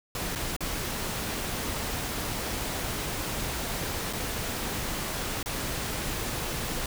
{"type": "noise with dropouts", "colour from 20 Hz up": "pink", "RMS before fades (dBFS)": -32, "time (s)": [0.15, 6.86], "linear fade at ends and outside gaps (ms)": 2, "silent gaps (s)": [[0.352, 0.357], [0.565, 0.606], [4.128, 4.132], [5.429, 5.459]], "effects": []}